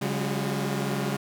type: tone cluster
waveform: sawtooth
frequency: 139.8 / 182.9 / 202.4 / 354.1 / 372.9 Hz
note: C#3 / F#3 / G#3 / F4 / F#4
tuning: +15 / -20 / -44 / +24 / +14 cents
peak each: -26 / -32 / -26 / -33 / -35 dBFS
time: 0.01-1.17 s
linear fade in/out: 10 ms
effects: none